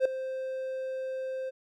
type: tone with ADSR envelope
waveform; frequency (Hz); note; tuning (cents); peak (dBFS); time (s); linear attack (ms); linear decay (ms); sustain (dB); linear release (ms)
triangle; 523.3; C5; 0; -16; 0-1.51; 53; 3; -14; 26
effects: none